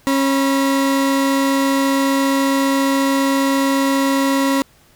35% pulse tone pair together, 272.9 / 972.5 Hz, C#4 / B5, -27 / -27 cents, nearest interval octave + minor seventh, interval 2200 cents, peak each -13 / -21 dBFS, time 0.07-4.62 s, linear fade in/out 0 ms, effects pink hiss -52 dBFS RMS until 4.95 s

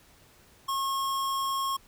square tone, 1085 Hz, C#6, 37 cents flat, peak -28 dBFS, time 0.68-1.77 s, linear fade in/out 10 ms, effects pink hiss -58 dBFS RMS until 1.87 s

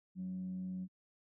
sine tone with frequency modulation, 185 Hz, F#3, in tune, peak -37 dBFS, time 0.15-0.88 s, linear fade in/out 50 ms, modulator 96.6 Hz, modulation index 0.21, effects tanh soft clip ceiling -33 dBFS + high-pass 100 Hz 12 dB/octave

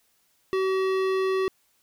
sine tone with hard clipping, 380 Hz, F#4, 46 cents sharp, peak -24 dBFS, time 0.53-1.48 s, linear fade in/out 0 ms, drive 16 dB, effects white hiss -67 dBFS RMS until 1.82 s

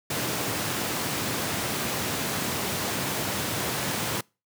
pink high-pass noise, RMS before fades -29 dBFS, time 0.1-4.21 s, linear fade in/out 5 ms, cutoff 100 Hz, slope 24 dB/octave, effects noise-tail reverb RT60 0.3 s tail -26 dB re dry

